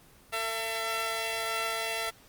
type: tone pair together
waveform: 10% pulse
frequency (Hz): 449.2 / 673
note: A4 / E5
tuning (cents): +36 / +36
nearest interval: perfect fifth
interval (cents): 700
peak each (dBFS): -27 / -23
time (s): 0.32-2.11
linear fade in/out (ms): 20
effects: pink hiss -57 dBFS RMS until 2.28 s + Opus 24 kbps